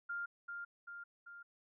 sine tone with echo, 1400 Hz, F6, 4 cents sharp, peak -38 dBFS, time 0.09-0.26 s, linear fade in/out 10 ms, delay 390 ms, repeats 3, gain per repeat -4 dB, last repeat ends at 1.43 s, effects none

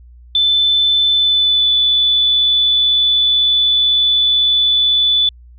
sine tone with pitch glide, 3520 to 3478 Hz, A7 to A7, 0 to -21 cents, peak -10 dBFS, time 0.35-5.29 s, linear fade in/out 2 ms, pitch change -21 cents, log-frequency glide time 1.13-1.7 s, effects added 60 Hz sine -38 dBFS peak until 5.58 s

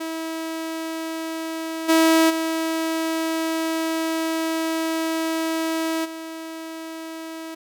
sawtooth tone with level steps, 323.8 Hz, E4, 31 cents flat, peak -23 / -10 / -18 / -28 dBFS, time 0-7.55 s, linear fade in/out 10 ms, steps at 1.88 / 2.29 / 6.04 s, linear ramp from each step 20 ms, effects none

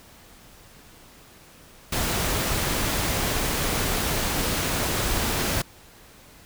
pink noise, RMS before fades -25 dBFS, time 1.92-5.62 s, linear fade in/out 5 ms, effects pink hiss -50 dBFS RMS until 6.45 s

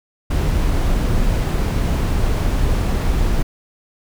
brown noise, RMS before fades -17 dBFS, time 0.3-3.43 s, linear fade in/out 10 ms, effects none

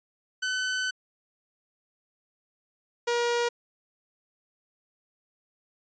sawtooth tone pair in turn, 1512 / 476.3 Hz, F#6 / A#4, +37 / +37 cents, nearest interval octave + minor sixth, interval 2000 cents, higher first, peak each -23 / -20 dBFS, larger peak second, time 0.42-0.91 / 3.07-3.49 s, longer first, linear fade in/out 10 ms, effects resampled to 16000 Hz

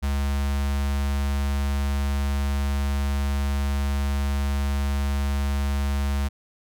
square tone with notch filter, 70 Hz, C#2, 18 cents sharp, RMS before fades -24 dBFS, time 0.02-6.29 s, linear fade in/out 20 ms, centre 410 Hz, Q 1.2, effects none

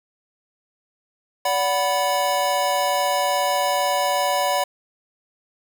square chord, B minor, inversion first, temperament equal with one note detuned, 576.2 / 740 / 987.8 Hz, D5 / F#5 / B5, -33 / 0 / 0 cents, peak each -24 dBFS, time 1.45-4.64 s, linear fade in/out 5 ms, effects 7-bit

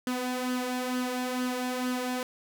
sawtooth tone with flanger, 251.4 Hz, B3, 31 cents sharp, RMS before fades -31 dBFS, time 0.07-2.23 s, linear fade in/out 2 ms, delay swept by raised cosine 0.63 to 2.83 ms, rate 2.2 Hz, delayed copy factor +0.55, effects none

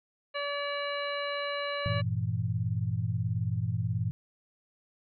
harmonic tone, 573 Hz, D5, 43 cents flat, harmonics 1 / 2 / 3 / 4 / 5 / 7, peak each -34 / -37 / -39 / -40 / -41 / -42 dBFS, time 0.34-2.02 s, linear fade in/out 20 ms
sine chord, E diminished, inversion first, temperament equal, 98 / 116.54 / 164.81 Hz, G2 / Bb2 / E3, 0 / 0 / 0 cents, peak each -32 / -30 / -35 dBFS, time 1.86-4.11 s, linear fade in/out 0 ms
effects none

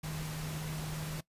sine tone in noise, 154.9 Hz, D#3, 7 cents flat, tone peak -37 dBFS, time 0.03-1.21 s, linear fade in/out 10 ms, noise pink, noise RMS -43 dBFS, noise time 0.03-1.21 s, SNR +3 dB, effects noise-tail reverb RT60 0.1 s tail -19 dB re dry + resampled to 32000 Hz

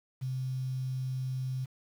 sine tone with quantisation, 130 Hz, C3, 11 cents flat, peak -31 dBFS, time 0.21-1.66 s, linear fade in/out 20 ms, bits 9, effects none

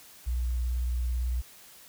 sine tone with vibrato, 60.9 Hz, B1, 24 cents flat, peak -26 dBFS, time 0.26-1.42 s, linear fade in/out 20 ms, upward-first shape square, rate 18 Hz, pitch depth 35 cents each way, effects white hiss -52 dBFS RMS until 1.88 s

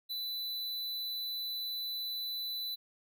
square tone, 3991 Hz, B7, 17 cents sharp, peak -36 dBFS, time 0.09-2.76 s, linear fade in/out 20 ms, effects none

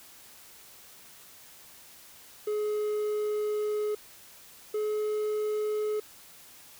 triangle tone pair in turn, 422.1 / 425.3 Hz, G#4 / G#4, +28 / +41 cents, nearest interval unison, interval 13 cents, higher second, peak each -25 dBFS, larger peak neither, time 2.47-3.95 / 4.74-6 s, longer first, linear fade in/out 5 ms, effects white hiss -52 dBFS RMS until 6.79 s

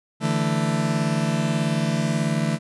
40% pulse chord, D suspended second, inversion none, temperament just, 146.83 / 165.19 / 220.2 Hz, D3 / E3 / A3, 0 / +4 / +2 cents, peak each -24 dBFS, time 0.2-2.59 s, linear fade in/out 50 ms, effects resampled to 24000 Hz

